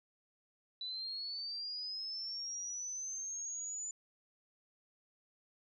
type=linear sweep; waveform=sine; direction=up; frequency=3951 to 7040 Hz; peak=-39 dBFS; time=0.81-3.91 s; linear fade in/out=2 ms; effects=none